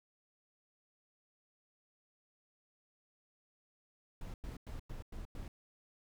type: noise bursts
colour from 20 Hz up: brown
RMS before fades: -44 dBFS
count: 6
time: 4.21-5.48 s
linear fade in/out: 2 ms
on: 130 ms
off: 98 ms
effects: none